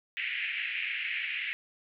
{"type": "band-pass noise", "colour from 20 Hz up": "pink", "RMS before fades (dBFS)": -34, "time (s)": [0.17, 1.53], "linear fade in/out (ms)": 0, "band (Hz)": [1900, 2800], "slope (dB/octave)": 48, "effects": []}